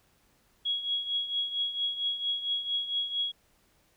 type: tone with tremolo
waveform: sine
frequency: 3322 Hz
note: G#7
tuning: in tune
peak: -25 dBFS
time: 0.65-3.32 s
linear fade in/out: 10 ms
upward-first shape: triangle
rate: 4.4 Hz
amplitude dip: 75%
effects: pink hiss -67 dBFS RMS until 3.96 s